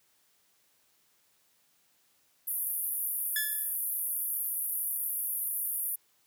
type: band-pass noise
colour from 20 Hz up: white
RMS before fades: -33 dBFS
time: 2.47-5.96 s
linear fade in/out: 10 ms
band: 10000 to 15000 Hz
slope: 96 dB/octave
type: tone with exponential decay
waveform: sawtooth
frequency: 1721 Hz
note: A6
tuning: 39 cents flat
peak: -24 dBFS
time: 3.36-3.75 s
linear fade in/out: 2 ms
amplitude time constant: 84 ms
effects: white hiss -69 dBFS RMS until 6.26 s + high-pass 80 Hz 12 dB/octave